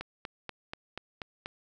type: click train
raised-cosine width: 0.3 ms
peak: -21 dBFS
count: 7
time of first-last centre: 0.01-1.459 s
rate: 4.14 Hz
effects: none